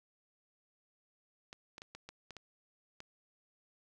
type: clicks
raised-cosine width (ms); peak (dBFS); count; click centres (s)
0.2; -30; 8; 1.529 / 1.781 / 1.819 / 1.95 / 2.09 / 2.307 / 2.367 / 3.004
effects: none